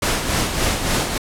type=noise with tremolo; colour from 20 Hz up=pink; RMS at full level=-18 dBFS; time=0.02-1.18 s; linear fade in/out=5 ms; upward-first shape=sine; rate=3.5 Hz; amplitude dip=50%; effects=low-pass 11000 Hz 12 dB/octave